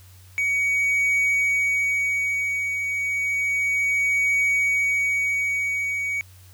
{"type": "tone with tremolo", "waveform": "triangle", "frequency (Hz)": 2253, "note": "C#7", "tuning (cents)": 28, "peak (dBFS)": -16, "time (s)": [0.38, 6.21], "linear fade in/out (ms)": 0, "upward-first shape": "triangle", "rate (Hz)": 0.31, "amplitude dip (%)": 50, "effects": ["added 92 Hz sine -46 dBFS peak until 6.53 s", "white hiss -54 dBFS RMS until 6.53 s"]}